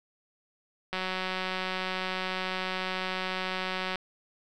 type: click train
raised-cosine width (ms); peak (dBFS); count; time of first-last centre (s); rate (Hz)
0.3; -16; 564; 0.93-3.957; 186
effects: none